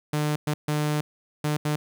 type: tone bursts at uneven times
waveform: sawtooth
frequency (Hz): 150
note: D3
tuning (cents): +37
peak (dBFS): -19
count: 5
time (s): 0.13-0.36 / 0.47-0.54 / 0.68-1.01 / 1.44-1.57 / 1.65-1.76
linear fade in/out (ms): 5
effects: 10-bit